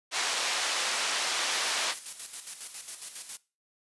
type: band-pass noise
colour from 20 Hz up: white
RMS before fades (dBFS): -30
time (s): 0.11-1.95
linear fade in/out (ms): 50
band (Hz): 560 to 5500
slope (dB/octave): 12
type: noise with tremolo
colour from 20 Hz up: blue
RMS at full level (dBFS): -36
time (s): 1.51-3.37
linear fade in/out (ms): 0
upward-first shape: square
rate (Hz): 7.3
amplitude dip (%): 55
effects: noise-tail reverb RT60 0.3 s tail -20 dB re dry + resampled to 24000 Hz